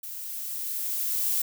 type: noise with level ramp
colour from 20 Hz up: violet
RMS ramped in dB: -38 to -25 dBFS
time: 0.03-1.42 s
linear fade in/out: 5 ms
effects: none